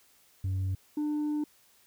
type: tone pair in turn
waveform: sine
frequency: 94.7 / 298.9 Hz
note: F#2 / D4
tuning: +41 / +31 cents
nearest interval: octave + minor sixth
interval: 1990 cents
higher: second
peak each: -25 dBFS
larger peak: neither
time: 0.44-0.75 / 0.97-1.44 s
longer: second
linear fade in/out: 5 ms
effects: tanh soft clip ceiling -27 dBFS + white hiss -63 dBFS RMS until 1.86 s